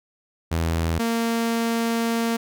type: tone pair in turn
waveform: sawtooth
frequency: 82.41 / 230.3 Hz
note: E2 / A#3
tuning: 0 / -21 cents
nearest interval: octave + tritone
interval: 1779 cents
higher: second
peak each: -17 dBFS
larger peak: neither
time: 0.51-0.99 / 0.99-2.37 s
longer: second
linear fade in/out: 10 ms
effects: none